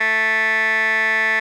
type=tone with band-pass filter; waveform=15% pulse; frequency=220 Hz; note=A3; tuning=in tune; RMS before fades=-18 dBFS; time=0-1.4 s; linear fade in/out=10 ms; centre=1800 Hz; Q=9.3; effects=none